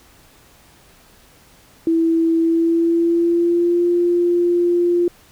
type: tone with pitch glide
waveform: sine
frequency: 329 to 348.6 Hz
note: E4 to F4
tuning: -3 to -3 cents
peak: -13 dBFS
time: 1.87-5.08 s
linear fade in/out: 2 ms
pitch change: +100 cents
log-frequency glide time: 2.39-3.86 s
effects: pink hiss -50 dBFS RMS until 5.31 s